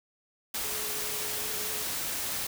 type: tone in noise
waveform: sine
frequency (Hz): 425.1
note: G#4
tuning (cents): +40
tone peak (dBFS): -44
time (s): 0.64-1.84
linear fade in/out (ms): 5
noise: white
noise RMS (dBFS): -33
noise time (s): 0.54-2.47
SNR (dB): -14
effects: none